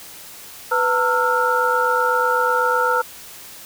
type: tone cluster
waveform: sine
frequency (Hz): 497.2 / 909 / 1329 / 1417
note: B4 / A#5 / E6 / F6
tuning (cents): +12 / -44 / +14 / +25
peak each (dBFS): -21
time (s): 0.71-3.02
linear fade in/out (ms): 10
effects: white hiss -39 dBFS RMS until 3.65 s